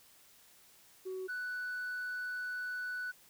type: tone pair in turn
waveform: sine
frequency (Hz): 374.8 / 1485.8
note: F#4 / F#6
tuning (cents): +22 / +7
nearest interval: 2 octaves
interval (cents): 2385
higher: second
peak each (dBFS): -36 / -34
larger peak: second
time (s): 1.05-1.28 / 1.28-3.12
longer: second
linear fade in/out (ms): 20
effects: tanh soft clip ceiling -35 dBFS + white hiss -62 dBFS RMS until 3.29 s

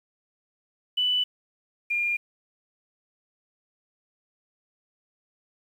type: tone pair in turn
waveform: sine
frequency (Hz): 2982 / 2408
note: F#7 / D7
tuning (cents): +13 / +43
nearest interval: major third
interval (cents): 370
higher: first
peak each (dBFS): -21 / -23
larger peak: first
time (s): 0.97-1.24 / 1.9-2.17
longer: neither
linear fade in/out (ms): 10
effects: 9-bit

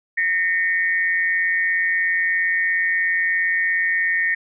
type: tone cluster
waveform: sine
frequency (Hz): 1834 / 2011 / 2216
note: A#6 / B6 / C#7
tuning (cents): -29 / +31 / -1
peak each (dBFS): -18 / -26 / -27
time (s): 0.17-4.35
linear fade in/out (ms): 10
effects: none

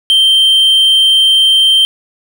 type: tone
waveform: triangle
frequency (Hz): 3136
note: G7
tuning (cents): 0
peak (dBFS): -4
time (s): 0.1-1.85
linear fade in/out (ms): 0
effects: none

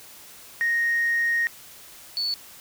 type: tone pair in turn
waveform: sine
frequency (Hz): 1864.7 / 4448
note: A#6 / C#8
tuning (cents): 0 / +5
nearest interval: octave + minor third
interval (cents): 1505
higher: second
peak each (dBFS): -19 / -23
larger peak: first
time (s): 0.61-1.47 / 2.17-2.34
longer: first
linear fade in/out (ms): 0
effects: tanh soft clip ceiling -16 dBFS + white hiss -46 dBFS RMS until 2.6 s

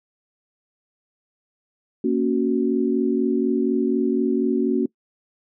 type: chord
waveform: sine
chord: F# major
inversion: first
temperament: equal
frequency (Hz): 233.1 / 277.2 / 370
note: A#3 / C#4 / F#4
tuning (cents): 0 / 0 / 0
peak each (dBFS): -22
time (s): 2.04-4.86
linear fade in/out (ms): 5
effects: noise-tail reverb RT60 0.1 s tail -23 dB re dry

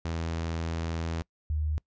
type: tone pair in turn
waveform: sawtooth / sine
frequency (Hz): 82.41 / 76.25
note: E2 / D#2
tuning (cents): 0 / -34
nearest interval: minor second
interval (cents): 134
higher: first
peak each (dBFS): -26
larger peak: neither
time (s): 0.05-1.22 / 1.5-1.78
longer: first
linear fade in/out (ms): 0
effects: noise-tail reverb RT60 0.1 s tail -25 dB re dry + resampled to 16000 Hz

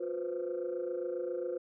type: tone cluster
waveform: sine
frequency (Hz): 357.3 / 493.6 / 521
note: F4 / B4 / C5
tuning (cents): +40 / -1 / -7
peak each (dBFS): -36 / -37 / -37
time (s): 0-1.58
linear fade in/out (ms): 10
effects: tanh soft clip ceiling -27 dBFS

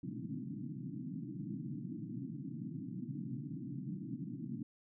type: band-pass noise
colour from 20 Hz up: pink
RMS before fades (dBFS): -43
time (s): 0.03-4.63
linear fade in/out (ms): 2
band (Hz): 120 to 320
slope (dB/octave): 96
effects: none

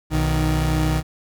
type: tone pair together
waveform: 30% pulse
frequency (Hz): 61.74 / 155.78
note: B1 / D#3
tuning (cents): 0 / +2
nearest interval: octave + major third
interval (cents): 1602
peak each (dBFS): -18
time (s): 0.1-1.03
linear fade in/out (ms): 50
effects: none

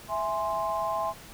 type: chord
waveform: sine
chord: E augmented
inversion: none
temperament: equal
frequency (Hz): 659.3 / 830.6 / 1046.5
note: E5 / G#5 / B#5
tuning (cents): 0 / 0 / 0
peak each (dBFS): -31 / -32 / -30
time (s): 0.08-1.14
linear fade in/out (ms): 50
effects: pink hiss -47 dBFS RMS until 1.33 s

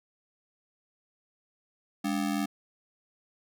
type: ring-modulated tone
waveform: square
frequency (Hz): 246.3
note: B3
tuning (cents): -5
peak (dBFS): -25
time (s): 2.04-2.46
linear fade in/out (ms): 10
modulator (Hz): 41.8
effects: none

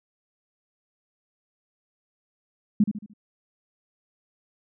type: tone with echo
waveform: sine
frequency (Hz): 209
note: G#3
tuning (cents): +11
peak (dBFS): -14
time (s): 2.8-2.84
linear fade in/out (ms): 5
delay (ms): 74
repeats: 4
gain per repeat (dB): -8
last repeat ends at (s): 3.136
effects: none

